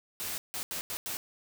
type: noise bursts at uneven times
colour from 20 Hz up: white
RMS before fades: -36 dBFS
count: 5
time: 0.2-0.38 / 0.54-0.63 / 0.71-0.81 / 0.9-0.97 / 1.06-1.17 s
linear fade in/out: 0 ms
effects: none